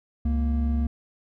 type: tone pair together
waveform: triangle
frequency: 69.3 / 233.1 Hz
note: C#2 / A#3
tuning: 0 / 0 cents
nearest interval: octave + major sixth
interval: 2100 cents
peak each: -20 / -26 dBFS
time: 0.25-0.87 s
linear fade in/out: 5 ms
effects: none